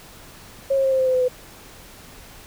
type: tone with pitch steps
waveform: sine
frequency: 545 / 538.7 / 532.6 / 526.4 / 520.4 / 514.4 / 508.5 / 502.7 Hz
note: C#5 / C#5 / C5 / C5 / C5 / C5 / C5 / B4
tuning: -29 / -50 / +31 / +10 / -9 / -30 / -50 / +31 cents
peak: -16 dBFS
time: 0.7-1.284 s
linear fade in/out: 10 ms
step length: 73 ms
effects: pink hiss -44 dBFS RMS until 2.46 s